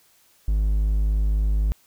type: tone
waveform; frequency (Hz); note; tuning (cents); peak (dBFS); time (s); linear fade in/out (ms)
triangle; 51.91; G#1; 0; -16; 0.48-1.72; 0
effects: white hiss -59 dBFS RMS until 1.86 s